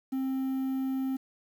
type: tone with quantisation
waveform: triangle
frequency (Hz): 264.4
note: C4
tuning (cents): +18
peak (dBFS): -26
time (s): 0.12-1.17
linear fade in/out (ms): 10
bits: 9
effects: none